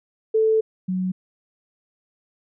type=tone pair in turn; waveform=sine; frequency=440.1 / 185.04 Hz; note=A4 / F#3; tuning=0 / 0 cents; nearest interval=octave + minor third; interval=1500 cents; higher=first; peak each=-15 / -21 dBFS; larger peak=first; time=0.34-0.61 / 0.88-1.12 s; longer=first; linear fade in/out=10 ms; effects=none